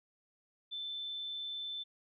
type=tone; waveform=sine; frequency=3531 Hz; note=A7; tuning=5 cents sharp; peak=-38 dBFS; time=0.71-1.84 s; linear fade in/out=20 ms; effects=none